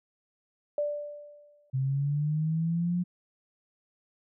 sine tone with exponential decay, 587.3 Hz, D5, in tune, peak -24 dBFS, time 0.78-1.7 s, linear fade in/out 2 ms, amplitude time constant 200 ms
sine linear sweep, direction up, 130.1 to 179.3 Hz, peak -25 dBFS, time 1.73-3.04 s, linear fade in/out 20 ms
effects none

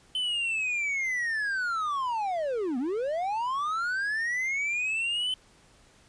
triangle linear two-way sweep, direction down then up, 3064 to 234.2 to 3064 Hz, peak -25 dBFS, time 0.15-5.34 s, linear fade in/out 2 ms, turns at 2.78 s, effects pink hiss -59 dBFS RMS until 6.08 s + resampled to 22050 Hz

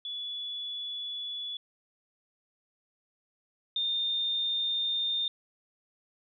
sine tone pair in turn, 3424 / 3628 Hz, A7 / A#7, -48 / -48 cents, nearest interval minor second, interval 100 cents, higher second, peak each -34 / -27 dBFS, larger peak second, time 0.05-1.57 / 3.76-5.28 s, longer neither, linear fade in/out 2 ms, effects none

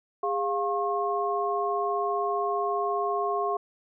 sine tone cluster, 407.9 / 703 / 1082 Hz, G#4 / F5 / C#6, -31 / +11 / -42 cents, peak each -29 dBFS, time 0.23-3.57 s, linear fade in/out 5 ms, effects none

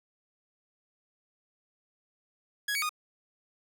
sawtooth tone with pitch steps, 1666 / 2250 / 1233 Hz, G#6 / C#7 / D#6, +5 / +25 / -16 cents, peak -25 dBFS, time 2.68-2.893 s, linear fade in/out 5 ms, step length 71 ms, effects none

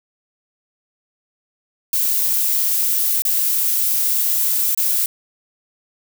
violet noise with dropouts, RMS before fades -18 dBFS, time 1.93-5.06 s, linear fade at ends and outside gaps 2 ms, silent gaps 3.221-3.251 / 4.748-4.775 s, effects none

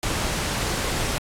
pink noise, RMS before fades -25 dBFS, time 0.03-1.18 s, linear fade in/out 0 ms, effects low-pass 10000 Hz 12 dB/octave + AAC 64 kbps

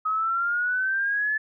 sine exponential sweep, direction up, 1264 to 1742 Hz, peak -22 dBFS, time 0.05-1.38 s, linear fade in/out 10 ms, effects none

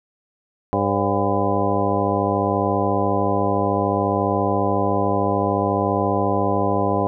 harmonic tone with a mistuned harmonic, 100.6 Hz, G2, 45 cents sharp, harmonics 1 / 2 / 3 / 4 / 5 / 6 / 7 / 8 / 10, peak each -26 / -26 / -26 / -26 / -26 / -26 / -26 / -26 / -26 dBFS, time 0.73-7.07 s, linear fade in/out 0 ms, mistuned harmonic 6, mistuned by -78 cents, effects none

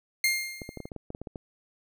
sawtooth tone with exponential decay, 2118 Hz, C7, 21 cents sharp, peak -17 dBFS, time 0.24-0.89 s, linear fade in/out 2 ms, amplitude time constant 140 ms
clicks, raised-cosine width 2 ms, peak -24 dBFS, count 12, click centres 0.618 / 0.691 / 0.773 / 0.803 / 0.855 / 0.918 / 0.963 / 1.104 / 1.149 / 1.216 / 1.272 / 1.358 s
effects none

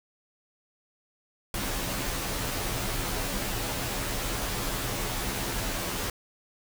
pink noise with comb filter, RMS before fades -31 dBFS, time 1.54-6.1 s, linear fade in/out 2 ms, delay 13 ms, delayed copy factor -0.8, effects none

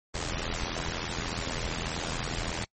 pink noise with amplitude modulation, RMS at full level -29 dBFS, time 0.14-2.65 s, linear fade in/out 10 ms, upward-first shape sine, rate 83.4 Hz, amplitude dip 80%, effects noise-tail reverb RT60 0.1 s tail -26 dB re dry + MP3 32 kbps

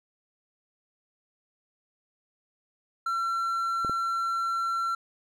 triangle tone, 1355 Hz, E6, 47 cents sharp, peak -24 dBFS, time 3.06-4.95 s, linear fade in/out 5 ms
clicks, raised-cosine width 2 ms, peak -22 / -22 dBFS, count 2, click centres 3.848 / 3.896 s
effects none

